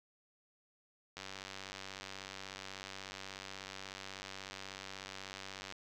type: click train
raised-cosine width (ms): 0.2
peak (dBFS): -27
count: 440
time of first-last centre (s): 1.17-5.724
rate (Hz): 96.4
effects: none